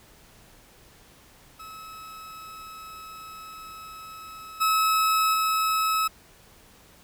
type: tone with level steps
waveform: 40% pulse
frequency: 1292 Hz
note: E6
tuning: 35 cents flat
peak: -39 / -19 / -21 dBFS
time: 1.59-6.08 s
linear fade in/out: 10 ms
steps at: 4.6 / 5.33 s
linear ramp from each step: 20 ms
effects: pink hiss -54 dBFS RMS until 7.03 s